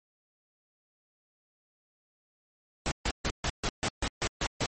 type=noise bursts; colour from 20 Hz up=pink; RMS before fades=-29 dBFS; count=10; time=2.86-4.66 s; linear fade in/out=0 ms; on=54 ms; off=140 ms; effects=MP3 32 kbps